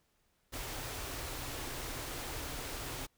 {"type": "band-stop noise", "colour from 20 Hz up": "pink", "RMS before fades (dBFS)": -41, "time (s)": [0.52, 3.07], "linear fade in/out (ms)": 20, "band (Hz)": [160, 240], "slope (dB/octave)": 96, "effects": ["pink hiss -75 dBFS RMS until 3.17 s"]}